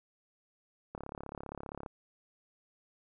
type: click train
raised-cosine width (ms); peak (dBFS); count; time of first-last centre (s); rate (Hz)
1; -27; 33; 0.95-1.862; 35.1
effects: none